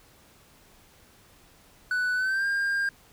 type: tone with pitch glide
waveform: triangle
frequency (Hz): 1488 to 1604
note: F#6 to G6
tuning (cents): +9 to +39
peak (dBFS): -22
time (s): 1.91-2.89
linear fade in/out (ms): 2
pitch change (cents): +130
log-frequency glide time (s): 2.15-2.46
effects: pink hiss -57 dBFS RMS until 3.12 s